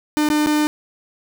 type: tone with dropouts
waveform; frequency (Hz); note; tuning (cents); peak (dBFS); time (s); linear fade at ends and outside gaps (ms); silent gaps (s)
45% pulse; 301.1; D4; +43; -15; 0.17-0.67; 0; 0.288-0.301 / 0.462-0.47
effects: none